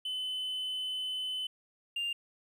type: tone pair in turn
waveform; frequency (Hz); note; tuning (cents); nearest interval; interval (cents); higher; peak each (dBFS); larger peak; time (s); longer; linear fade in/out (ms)
triangle; 3028 / 2798; F#7 / F7; +39 / +3; minor second; 136; first; -31 / -29; second; 0.05-1.47 / 1.96-2.13; first; 5
effects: tanh soft clip ceiling -26 dBFS